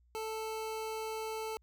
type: tone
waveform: 25% pulse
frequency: 440 Hz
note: A4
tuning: in tune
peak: -33 dBFS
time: 0.15-1.57 s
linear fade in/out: 0 ms
effects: added 60 Hz sine -64 dBFS peak until 1.62 s